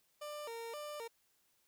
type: tone with vibrato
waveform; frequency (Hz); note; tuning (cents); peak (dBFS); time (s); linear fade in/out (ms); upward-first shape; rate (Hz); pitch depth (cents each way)
30% pulse; 523.3; C5; 0; -40; 0.21-1.08; 10; square; 1.9; 220
effects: white hiss -75 dBFS RMS until 1.67 s